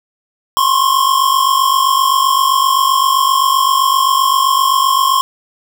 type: tone pair together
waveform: square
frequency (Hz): 1041.3 / 1089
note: C6 / C#6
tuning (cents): -9 / -31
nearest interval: minor second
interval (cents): 78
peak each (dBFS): -14 / -13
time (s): 0.57-5.21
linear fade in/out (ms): 0
effects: none